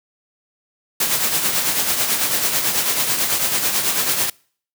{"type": "noise with tremolo", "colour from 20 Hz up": "white", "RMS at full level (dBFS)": -17, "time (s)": [1, 4.3], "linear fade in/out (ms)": 5, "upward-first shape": "triangle", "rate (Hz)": 9.1, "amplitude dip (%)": 55, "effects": ["noise-tail reverb RT60 0.5 s tail -26 dB re dry", "high-pass 100 Hz 12 dB/octave"]}